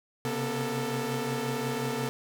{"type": "tone cluster", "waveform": "sawtooth", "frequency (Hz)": [129.4, 135, 240.7, 443.1], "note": ["C3", "C#3", "B3", "A4"], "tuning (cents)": [-19, -45, -44, 12], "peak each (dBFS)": [-34, -32, -30, -29], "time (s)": [0.25, 2.09], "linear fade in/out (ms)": 0, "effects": []}